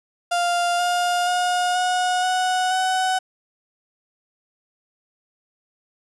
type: tone with pitch steps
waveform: 35% pulse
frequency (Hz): 698.5 / 708.3 / 718.1 / 728.2 / 738.3 / 748.6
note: F5 / F5 / F5 / F#5 / F#5 / F#5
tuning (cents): 0 / +24 / +48 / -28 / -4 / +20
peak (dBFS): -17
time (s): 0.31-3.19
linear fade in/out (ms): 10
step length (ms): 480
effects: resampled to 24000 Hz